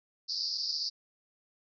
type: band-pass noise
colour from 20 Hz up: pink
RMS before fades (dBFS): -34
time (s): 0.28-0.9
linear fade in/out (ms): 20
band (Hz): 4500 to 5200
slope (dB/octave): 96
effects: none